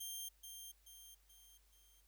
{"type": "tone with echo", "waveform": "10% pulse", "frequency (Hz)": 3178, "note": "G7", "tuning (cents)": 23, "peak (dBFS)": -36, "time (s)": [0, 0.29], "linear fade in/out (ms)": 10, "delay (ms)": 430, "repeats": 4, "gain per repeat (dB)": -6, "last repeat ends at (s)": 2.01, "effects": ["added 50 Hz sine -70 dBFS peak until 2.07 s", "white hiss -75 dBFS RMS until 2.07 s"]}